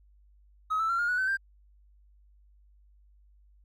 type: tone with pitch steps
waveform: triangle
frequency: 1272 / 1319.1 / 1368 / 1418.7 / 1471.3 / 1525.8 / 1582.4 Hz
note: D#6 / E6 / F6 / F6 / F#6 / G6 / G6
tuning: +38 / +1 / -36 / +27 / -10 / -47 / +16 cents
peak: -22 dBFS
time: 0.7-1.372 s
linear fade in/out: 20 ms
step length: 96 ms
effects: tanh soft clip ceiling -22 dBFS + added 50 Hz sine -57 dBFS peak until 3.64 s